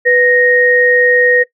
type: tone pair together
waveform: sine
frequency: 493.9 / 1864.7 Hz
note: B4 / A#6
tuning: 0 / 0 cents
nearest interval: octave + major seventh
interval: 2300 cents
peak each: -10 dBFS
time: 0.05-1.44 s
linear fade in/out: 20 ms
effects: noise-tail reverb RT60 0.1 s tail -17 dB re dry